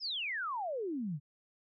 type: exponential sweep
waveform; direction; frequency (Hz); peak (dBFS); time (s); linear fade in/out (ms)
sine; down; 5390 to 134.3; -34; 0-1.2; 50
effects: none